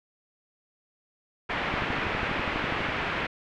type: low-pass noise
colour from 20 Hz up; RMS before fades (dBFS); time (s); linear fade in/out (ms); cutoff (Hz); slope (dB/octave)
white; -30; 1.49-3.27; 10; 2500; 24
type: click train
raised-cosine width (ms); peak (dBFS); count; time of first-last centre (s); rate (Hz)
3; -20; 15; 1.74-2.888; 12.2
effects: none